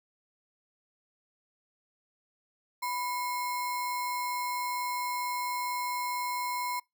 sine tone with sample-and-hold, 987.8 Hz, B5, in tune, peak -30 dBFS, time 2.82-6.8 s, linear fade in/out 10 ms, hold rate 3150 Hz, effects noise-tail reverb RT60 0.2 s tail -25 dB re dry

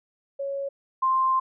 sine tone pair in turn, 554.4 / 1048.6 Hz, C#5 / C6, 0 / +3 cents, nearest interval major seventh, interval 1103 cents, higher second, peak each -27 / -19 dBFS, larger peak second, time 0.39-0.69 / 1.02-1.4 s, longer second, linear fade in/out 10 ms, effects none

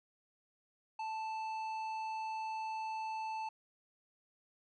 triangle tone with tanh clipping, 880 Hz, A5, in tune, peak -39 dBFS, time 0.99-3.49 s, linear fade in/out 5 ms, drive 14 dB, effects none

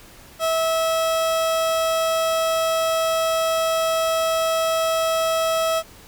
30% pulse tone, 650 Hz, E5, 24 cents flat, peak -16 dBFS, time 0.39-5.83 s, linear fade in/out 50 ms, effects pink hiss -46 dBFS RMS until 6.07 s

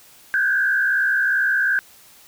sine tone with frequency modulation, 1578 Hz, G6, 11 cents sharp, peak -16 dBFS, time 0.34-1.79 s, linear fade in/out 0 ms, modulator 62.6 Hz, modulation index 1.2, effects white hiss -49 dBFS RMS until 2.27 s

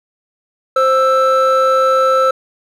triangle tone pair together, 525 / 1322.9 Hz, C5 / E6, +6 / +6 cents, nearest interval octave + major third, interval 1600 cents, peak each -10 dBFS, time 0.76-2.31 s, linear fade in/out 5 ms, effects tanh soft clip ceiling 0 dBFS

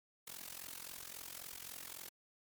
white noise with amplitude modulation, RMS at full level -45 dBFS, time 0.27-2.09 s, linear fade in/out 5 ms, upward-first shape sine, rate 43.7 Hz, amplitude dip 95%, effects MP3 96 kbps

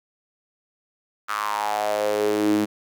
sawtooth tone with high-pass filter sweep, 105.1 Hz, G#2, 21 cents sharp, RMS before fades -23 dBFS, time 1.28-2.66 s, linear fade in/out 20 ms, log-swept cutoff 1300 to 260 Hz, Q 5.7, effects none

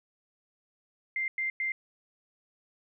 sine tone bursts, 2093 Hz, C7, in tune, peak -28 dBFS, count 3, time 1.16-1.72 s, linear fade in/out 2 ms, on 120 ms, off 100 ms, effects none

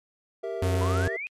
triangle chord, E diminished, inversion first, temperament equal, 392 / 466.2 / 659.3 Hz, G4 / Bb4 / E5, 0 / 0 / 0 cents, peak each -32 dBFS, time 0.43-1.17 s, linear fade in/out 10 ms
45% pulse tone, 90.8 Hz, F#2, 32 cents flat, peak -23 dBFS, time 0.62-1.08 s, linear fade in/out 5 ms
sine exponential sweep, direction up, 964 to 2548 Hz, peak -31 dBFS, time 0.81-1.27 s, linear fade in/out 0 ms
effects MP3 64 kbps

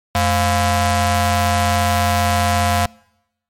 sawtooth ring-modulated tone, 306.5 Hz, D#4, 26 cents flat, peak -7 dBFS, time 0.15-2.86 s, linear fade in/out 2 ms, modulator 395 Hz, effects noise-tail reverb RT60 0.9 s tail -26 dB re dry + MP3 64 kbps

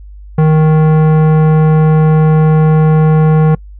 sine tone with tanh clipping, 156.1 Hz, D#3, 6 cents sharp, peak -7 dBFS, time 0.38-3.55 s, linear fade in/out 5 ms, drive 16 dB, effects noise-tail reverb RT60 0.1 s tail -26 dB re dry + added 50 Hz sine -29 dBFS peak until 3.79 s

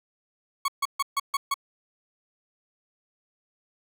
40% pulse tone bursts, 1108.7 Hz, C#6, in tune, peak -22 dBFS, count 6, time 0.65-1.542 s, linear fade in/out 5 ms, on 32 ms, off 140 ms, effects none

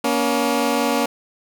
15% pulse tone pair together, 237.4 / 282.3 Hz, A#3 / C#4, +32 / +32 cents, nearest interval minor third, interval 300 cents, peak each -14 dBFS, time 0.04-1.06 s, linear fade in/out 5 ms, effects none

